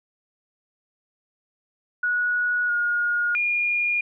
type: tone with pitch steps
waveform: sine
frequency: 1461 / 1432 / 2424 Hz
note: F#6 / F6 / D#7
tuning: -22 / +43 / -46 cents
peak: -20 dBFS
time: 2.03-4.01 s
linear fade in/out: 5 ms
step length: 660 ms
effects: none